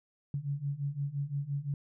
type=beating tone pair; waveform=sine; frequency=138.59 / 144.39 Hz; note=C#3 / D3; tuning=0 / -29 cents; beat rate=5.8 Hz; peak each=-36 / -34 dBFS; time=0.34-1.74 s; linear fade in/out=2 ms; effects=none